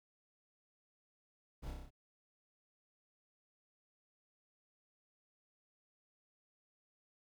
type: noise with echo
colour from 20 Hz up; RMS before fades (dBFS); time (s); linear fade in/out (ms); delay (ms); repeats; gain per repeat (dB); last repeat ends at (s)
brown; -45; 1.62-1.72; 20; 31; 6; -2; 1.906
effects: none